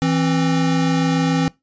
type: tone pair together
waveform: square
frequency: 164.7 / 265.5 Hz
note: E3 / C4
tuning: -1 / +25 cents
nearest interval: minor sixth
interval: 826 cents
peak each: -19 dBFS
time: 0.02-1.48 s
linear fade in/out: 0 ms
effects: noise-tail reverb RT60 0.2 s tail -22 dB re dry + resampled to 16000 Hz